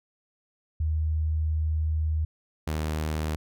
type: tone pair in turn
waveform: sine / sawtooth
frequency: 78.2 / 77.53 Hz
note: D#2 / D#2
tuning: +9 / -6 cents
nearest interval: unison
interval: 15 cents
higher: first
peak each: -23 dBFS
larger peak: neither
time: 0.8-2.25 / 2.67-3.36 s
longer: first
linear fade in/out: 5 ms
effects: none